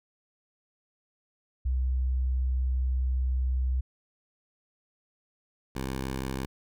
sine / 10% pulse tone pair in turn, 63.9 / 65.96 Hz, C2 / C2, -40 / +15 cents, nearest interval minor second, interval 55 cents, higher second, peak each -24 / -23 dBFS, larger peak second, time 1.65-3.81 / 5.75-6.46 s, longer first, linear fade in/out 10 ms, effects none

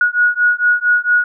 sine beating tone pair, 1452 / 1456.4 Hz, F#6 / F#6, -33 / -28 cents, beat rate 4.4 Hz, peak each -14 dBFS, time 0.01-1.24 s, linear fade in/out 2 ms, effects none

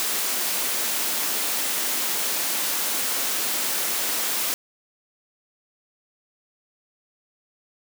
white high-pass noise, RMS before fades -25 dBFS, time 0-4.54 s, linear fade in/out 0 ms, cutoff 200 Hz, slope 24 dB/octave, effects none

